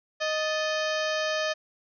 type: harmonic tone with a mistuned harmonic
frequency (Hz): 622.3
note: D#5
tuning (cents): 0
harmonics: 1 / 2 / 3 / 4 / 5 / 6 / 7 / 8 / 9 / 10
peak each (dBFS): -28 / -35 / -32 / -37 / -37 / -41 / -41 / -40 / -45 / -44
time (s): 0.2-1.54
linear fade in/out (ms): 20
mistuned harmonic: 3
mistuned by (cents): -110
effects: none